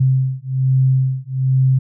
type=beating tone pair; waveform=sine; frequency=130.81 / 132.01 Hz; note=C3 / C3; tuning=0 / +16 cents; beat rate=1.2 Hz; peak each=-16 dBFS; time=0-1.79 s; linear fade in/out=10 ms; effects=none